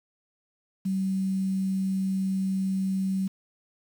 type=tone with quantisation; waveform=sine; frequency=191.2 Hz; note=G3; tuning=43 cents flat; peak=-24 dBFS; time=0.85-3.28 s; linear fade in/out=10 ms; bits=8; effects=none